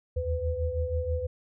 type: tone cluster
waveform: sine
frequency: 76.5 / 82.7 / 503 Hz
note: D#2 / E2 / B4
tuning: -29 / +6 / +32 cents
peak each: -31 dBFS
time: 0.16-1.27 s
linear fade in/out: 10 ms
effects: none